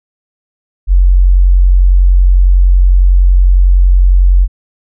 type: tone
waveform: sine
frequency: 45.44 Hz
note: F#1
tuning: 31 cents flat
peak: -3 dBFS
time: 0.87-4.48 s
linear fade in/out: 50 ms
effects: none